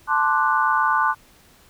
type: chord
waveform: sine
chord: D dominant seventh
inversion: second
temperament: equal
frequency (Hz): 880 / 1046.5 / 1174.7 / 1480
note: A5 / C6 / D6 / F#6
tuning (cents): 0 / 0 / 0 / 0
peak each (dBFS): -22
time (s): 0.07-1.15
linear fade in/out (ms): 50
effects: pink hiss -53 dBFS RMS until 1.69 s